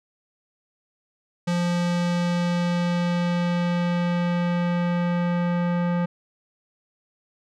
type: tone with low-pass filter sweep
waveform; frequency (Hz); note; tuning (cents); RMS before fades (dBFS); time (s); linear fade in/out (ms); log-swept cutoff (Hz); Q
square; 174.61; F3; 0; -23; 1.47-6.06; 10; 6800 to 1700; 0.85
effects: none